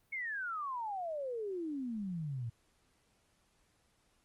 sine exponential sweep, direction down, 2217 to 111.2 Hz, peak -36 dBFS, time 0.12-2.5 s, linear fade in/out 10 ms, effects pink hiss -73 dBFS RMS until 4.24 s + Opus 32 kbps

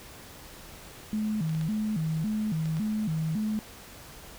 sine tone with vibrato, 184.6 Hz, F#3, 4 cents flat, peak -26 dBFS, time 1.13-3.59 s, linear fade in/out 0 ms, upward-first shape square, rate 1.8 Hz, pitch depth 260 cents each way
clicks, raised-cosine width 0.2 ms, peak -27 dBFS, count 5, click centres 1.494 / 1.549 / 1.612 / 2.657 / 2.769 s
effects pink hiss -47 dBFS RMS until 4.38 s

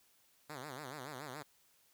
5% pulse tone with vibrato, 138.59 Hz, C#3, in tune, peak -33 dBFS, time 0.49-1.43 s, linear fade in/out 10 ms, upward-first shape sine, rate 7 Hz, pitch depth 190 cents each way, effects white hiss -70 dBFS RMS until 1.93 s

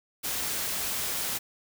white noise, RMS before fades -31 dBFS, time 0.23-1.39 s, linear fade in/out 20 ms, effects none

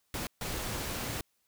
pink noise bursts at uneven times, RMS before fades -36 dBFS, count 2, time 0.14-0.27 / 0.41-1.21 s, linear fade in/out 2 ms, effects white hiss -75 dBFS RMS until 1.47 s

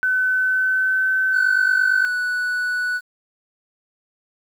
sine tone with pitch glide, 1513 to 1528.8 Hz, F#6 to G6, +38 to -44 cents, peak -16 dBFS, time 0.03-2.05 s, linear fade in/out 0 ms, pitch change +18 cents, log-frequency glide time 0.28-1.1 s
triangle tone, 1480 Hz, F#6, in tune, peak -18 dBFS, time 1.32-3.01 s, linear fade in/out 50 ms
effects 8-bit

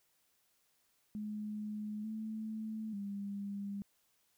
sine tone with pitch steps, 211.2 / 218.5 / 200.6 Hz, G#3 / A3 / G3, +29 / -12 / +40 cents, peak -38 dBFS, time 1.15-3.82 s, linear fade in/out 0 ms, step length 890 ms, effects white hiss -75 dBFS RMS until 4.37 s

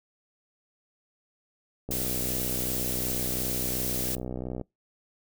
click train, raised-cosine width 2 ms, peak -21 dBFS, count 172, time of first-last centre 1.89-4.613 s, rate 62.8 Hz
blue noise, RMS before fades -31 dBFS, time 1.91-4.15 s, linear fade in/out 0 ms
effects noise-tail reverb RT60 0.2 s tail -26 dB re dry

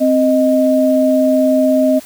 sine tone pair together, 261.6 / 622.2 Hz, C4 / D#5, 0 / 0 cents, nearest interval octave + minor third, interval 1500 cents, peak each -12 dBFS, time 0-2 s, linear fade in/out 20 ms, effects white hiss -38 dBFS RMS until 2.05 s

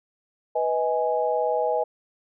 sine chord, G# minor, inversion first, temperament equal with one note detuned, 493.9 / 632 / 830.6 Hz, B4 / D#5 / G#5, 0 / +27 / 0 cents, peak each -25 / -25 / -26 dBFS, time 0.55-1.84 s, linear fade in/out 10 ms, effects none

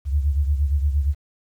sine beating tone pair, 70.5 / 79.1 Hz, C#2 / D#2, +30 / +29 cents, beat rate 8.6 Hz, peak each -18 / -25 dBFS, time 0.05-1.15 s, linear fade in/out 50 ms, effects 9-bit

